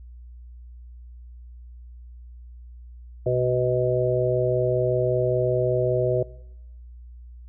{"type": "harmonic tone", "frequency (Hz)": 125.2, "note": "B2", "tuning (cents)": 24, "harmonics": [1, 3, 4, 5], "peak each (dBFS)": [-25, -25, -25, -25], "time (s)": [3.26, 6.23], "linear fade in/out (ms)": 5, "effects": ["noise-tail reverb RT60 0.9 s tail -22 dB re dry", "added 60 Hz sine -40 dBFS peak until 7.48 s"]}